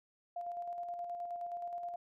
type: tone with tremolo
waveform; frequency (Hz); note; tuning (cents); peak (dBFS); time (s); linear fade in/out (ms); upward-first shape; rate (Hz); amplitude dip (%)
sine; 698; F5; -1; -37; 0.36-1.96; 5; square; 9.5; 35
effects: none